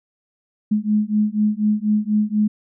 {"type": "beating tone pair", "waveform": "sine", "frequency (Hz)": [209.5, 213.6], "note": ["G#3", "G#3"], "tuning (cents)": [15, 49], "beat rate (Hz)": 4.1, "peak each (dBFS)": -19, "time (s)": [0.71, 2.48], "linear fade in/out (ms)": 10, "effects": []}